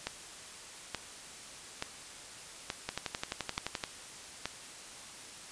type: two click trains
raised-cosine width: 0.2 ms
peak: -16 / -16 dBFS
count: 6 / 12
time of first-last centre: 0.07-4.456 / 2.89-3.838 s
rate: 1.14 / 11.6 Hz
effects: white hiss -48 dBFS RMS until 5.51 s + resampled to 22050 Hz